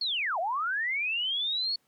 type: linear two-way sweep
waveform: sine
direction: down then up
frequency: 4435 to 630 to 4435 Hz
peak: -27 dBFS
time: 0.01-1.76 s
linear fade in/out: 5 ms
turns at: 0.39 s
effects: pink hiss -71 dBFS RMS until 1.87 s + high-pass 150 Hz 12 dB/octave